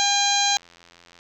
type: harmonic tone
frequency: 805 Hz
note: G5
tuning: 46 cents sharp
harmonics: 1 / 2 / 3 / 4 / 5 / 6 / 7 / 8 / 9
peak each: -23 / -30 / -29 / -27 / -23 / -34 / -33 / -25 / -34 dBFS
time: 0-0.57 s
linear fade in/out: 0 ms
type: click train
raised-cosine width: 0.2 ms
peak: -31 dBFS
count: 62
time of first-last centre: 0.48-1.189 s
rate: 86 Hz
effects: none